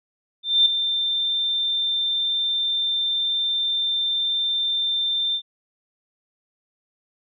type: tone with ADSR envelope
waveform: sine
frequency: 3579 Hz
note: A7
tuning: 29 cents sharp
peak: -11 dBFS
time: 0.43-5.42 s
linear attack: 230 ms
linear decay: 3 ms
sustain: -9 dB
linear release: 74 ms
effects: none